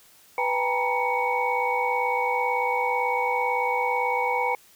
sine tone cluster, 494.6 / 798 / 907 / 965 / 2236 Hz, B4 / G5 / A#5 / B5 / C#7, +3 / +31 / -48 / -40 / +14 cents, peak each -28 dBFS, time 0.38-4.55 s, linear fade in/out 2 ms, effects tanh soft clip ceiling -11 dBFS + white hiss -55 dBFS RMS until 4.75 s

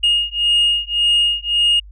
sine beating tone pair, 2852 / 2853.8 Hz, F7 / F7, +36 / +37 cents, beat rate 1.8 Hz, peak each -15 dBFS, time 0.03-1.8 s, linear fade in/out 10 ms, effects tanh soft clip ceiling -9 dBFS + added 50 Hz sine -36 dBFS peak until 1.91 s

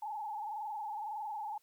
sine tone with frequency modulation, 851 Hz, G#5, 42 cents sharp, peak -37 dBFS, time 0.02-1.58 s, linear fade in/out 5 ms, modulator 21.8 Hz, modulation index 1.8, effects white hiss -73 dBFS RMS until 1.62 s

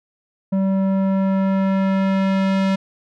square tone with low-pass filter sweep, 192.7 Hz, G3, 29 cents flat, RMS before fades -18 dBFS, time 0.52-2.76 s, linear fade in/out 10 ms, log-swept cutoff 600 to 4200 Hz, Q 0.72, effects none

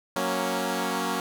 10% pulse chord, F# major, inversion none, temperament equal, 185 / 233.1 / 277.2 Hz, F#3 / A#3 / C#4, 0 / 0 / 0 cents, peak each -22 dBFS, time 0.16-1.2 s, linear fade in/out 2 ms, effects none

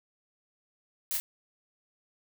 blue noise with echo, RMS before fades -32 dBFS, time 1.11-1.17 s, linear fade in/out 0 ms, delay 30 ms, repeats 1, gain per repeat -2 dB, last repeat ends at 1.2 s, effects none

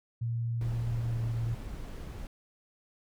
sine tone with pitch glide, 116.54 to 115.13 Hz, A#2 to A#2, 0 to -21 cents, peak -29 dBFS, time 0.21-1.55 s, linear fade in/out 10 ms, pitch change -21 cents, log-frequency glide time 1.06-1.18 s
brown noise, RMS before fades -40 dBFS, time 0.61-2.27 s, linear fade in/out 2 ms
effects none

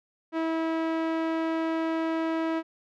sawtooth tone with low-pass filter, 324.6 Hz, E4, 27 cents flat, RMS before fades -28 dBFS, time 0.32-2.63 s, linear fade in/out 50 ms, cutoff 2100 Hz, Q 0.66, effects none

